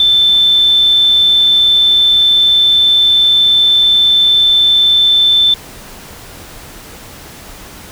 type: tone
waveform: sine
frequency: 3537 Hz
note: A7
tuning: 8 cents sharp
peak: -6 dBFS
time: 0-5.54 s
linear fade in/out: 2 ms
effects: pink hiss -33 dBFS RMS until 7.91 s